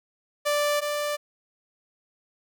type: tone pair in turn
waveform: sawtooth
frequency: 587 / 589.1 Hz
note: D5 / D5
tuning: -1 / +5 cents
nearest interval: unison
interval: 6 cents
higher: second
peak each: -18 / -22 dBFS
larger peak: first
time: 0.45-0.81 / 0.81-1.17 s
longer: neither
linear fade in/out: 20 ms
effects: none

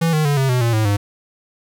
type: tone with pitch steps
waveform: square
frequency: 165.4 / 154.32 / 143.99 / 134.35 / 125.35 / 116.96 / 109.12 / 101.82 Hz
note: E3 / D#3 / D3 / C3 / B2 / A#2 / A2 / G#2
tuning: +6 / -14 / -34 / +46 / +26 / +6 / -14 / -34 cents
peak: -15 dBFS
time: 0.01-0.97 s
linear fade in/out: 10 ms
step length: 120 ms
effects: none

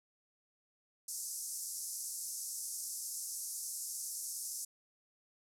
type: band-pass noise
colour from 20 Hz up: white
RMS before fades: -42 dBFS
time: 1.08-4.65 s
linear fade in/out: 5 ms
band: 5300 to 12000 Hz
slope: 48 dB/octave
effects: none

